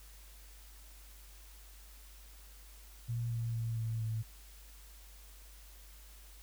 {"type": "tone with pitch steps", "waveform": "sine", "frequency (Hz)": [118, 116.31, 114.64, 113, 111.38], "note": ["A#2", "A#2", "A#2", "A2", "A2"], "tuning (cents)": [22, -3, -28, 47, 22], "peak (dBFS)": -33, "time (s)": [3.08, 4.23], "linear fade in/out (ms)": 20, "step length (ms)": 230, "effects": ["added 50 Hz sine -53 dBFS peak until 6.42 s", "white hiss -59 dBFS RMS until 6.42 s"]}